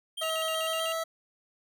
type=tone with vibrato; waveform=square; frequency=2980 Hz; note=F#7; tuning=12 cents sharp; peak=-34 dBFS; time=0.17-0.93 s; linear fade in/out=10 ms; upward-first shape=square; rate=8 Hz; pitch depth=110 cents each way
type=tone with pitch glide; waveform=25% pulse; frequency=642 to 652.8 Hz; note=E5 to E5; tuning=-46 to -17 cents; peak=-26 dBFS; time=0.21-1.04 s; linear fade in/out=10 ms; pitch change=+29 cents; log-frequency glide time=0.58-0.91 s
effects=none